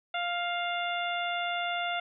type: harmonic tone with a mistuned harmonic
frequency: 698.5 Hz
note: F5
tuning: in tune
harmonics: 1 / 2 / 3 / 4 / 5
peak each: -32 / -35 / -37 / -38 / -39 dBFS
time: 0.14-2 s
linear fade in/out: 5 ms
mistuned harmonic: 3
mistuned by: +16 cents
effects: none